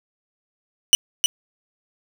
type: tone with echo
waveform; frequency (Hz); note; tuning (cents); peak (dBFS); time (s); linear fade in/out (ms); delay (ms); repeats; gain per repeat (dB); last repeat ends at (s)
25% pulse; 2960; F#7; 0; -5; 0.93-0.95; 0; 310; 1; -6; 1.26
effects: none